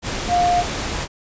sine tone in noise, 707 Hz, F5, 21 cents sharp, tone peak -14 dBFS, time 0.28-0.64 s, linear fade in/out 50 ms, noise pink, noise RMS -25 dBFS, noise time 0.02-1.08 s, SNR +8 dB, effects resampled to 16000 Hz

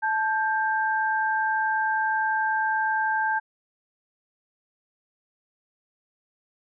sine tone pair together, 874.6 / 1582 Hz, A5 / G6, -11 / +15 cents, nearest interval minor seventh, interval 1026 cents, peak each -24 / -25 dBFS, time 0.02-3.4 s, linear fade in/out 20 ms, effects none

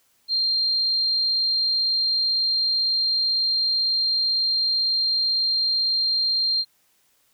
sine tone, 4186 Hz, C8, in tune, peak -19 dBFS, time 0.28-6.65 s, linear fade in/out 50 ms, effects white hiss -64 dBFS RMS until 7.33 s

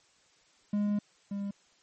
triangle tone pair in turn, 206.3 / 200.4 Hz, G#3 / G3, -11 / +38 cents, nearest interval minor second, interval 51 cents, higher first, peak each -24 / -30 dBFS, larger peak first, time 0.73-0.99 / 1.31-1.51 s, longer first, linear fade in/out 5 ms, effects white hiss -65 dBFS RMS until 1.82 s + MP3 32 kbps

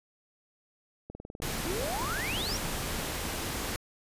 click train, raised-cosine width 2 ms, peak -28 dBFS, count 13, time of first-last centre 1.1-1.703 s, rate 19.9 Hz
pink noise, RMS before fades -34 dBFS, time 1.42-3.76 s, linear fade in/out 0 ms
sine exponential sweep, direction up, 311.1 to 5920 Hz, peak -33 dBFS, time 1.66-2.57 s, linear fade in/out 2 ms
effects resampled to 32000 Hz

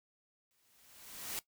white noise with exponential growth, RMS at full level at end -38 dBFS, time 0.51-1.39 s, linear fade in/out 0 ms, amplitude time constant 190 ms, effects noise-tail reverb RT60 0.1 s tail -17 dB re dry

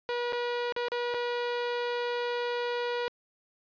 sawtooth tone with dropouts, 482.8 Hz, B4, 39 cents flat, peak -25 dBFS, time 0.09-3.08 s, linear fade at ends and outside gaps 0 ms, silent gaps 0.324-0.331 / 0.723-0.764 / 0.884-0.919 / 1.14-1.144 s, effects resampled to 11025 Hz + 11-bit

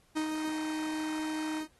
45% pulse tone with ADSR envelope, 311.1 Hz, D#4, in tune, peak -28 dBFS, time 0.15-1.68 s, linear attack 23 ms, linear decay 88 ms, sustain -4 dB, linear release 100 ms, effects pink hiss -67 dBFS RMS until 1.79 s + AAC 32 kbps

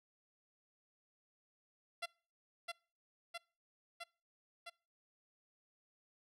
10% pulse tone with echo, 683 Hz, F5, 39 cents flat, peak -30 dBFS, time 2.02-2.06 s, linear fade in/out 10 ms, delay 660 ms, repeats 4, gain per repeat -2 dB, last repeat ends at 4.7 s, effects noise-tail reverb RT60 0.4 s tail -25 dB re dry + low-pass 9000 Hz 12 dB/octave

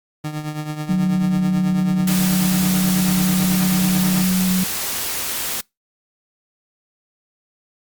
30% pulse tone with tremolo, 151.9 Hz, D#3, 41 cents flat, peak -19 dBFS, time 0.24-4.25 s, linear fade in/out 5 ms, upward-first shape triangle, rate 9.2 Hz, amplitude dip 70%
sine tone, 185 Hz, F#3, in tune, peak -15 dBFS, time 0.89-4.64 s, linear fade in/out 5 ms
white noise, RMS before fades -24 dBFS, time 2.07-5.61 s, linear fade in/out 5 ms
effects noise-tail reverb RT60 0.2 s tail -26 dB re dry + Opus 48 kbps

